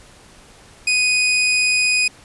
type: tone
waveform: sawtooth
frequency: 2489 Hz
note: D#7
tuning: in tune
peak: -11 dBFS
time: 0.87-2.08 s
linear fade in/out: 5 ms
effects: pink hiss -46 dBFS RMS until 2.24 s + resampled to 24000 Hz